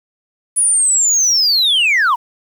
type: linear sweep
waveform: sine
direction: down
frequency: 9950 to 889 Hz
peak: -8 dBFS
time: 0.56-2.16 s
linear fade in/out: 20 ms
effects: tanh soft clip ceiling -9 dBFS + 7-bit